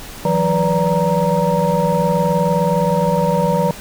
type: tone cluster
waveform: sine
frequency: 162.4 / 181.8 / 491 / 578 / 936 Hz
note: E3 / F#3 / B4 / D5 / A#5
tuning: -26 / -30 / -10 / -28 / +7 cents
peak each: -19 dBFS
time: 0.25-3.71 s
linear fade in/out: 2 ms
effects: tanh soft clip ceiling -5 dBFS + pink hiss -34 dBFS RMS until 3.8 s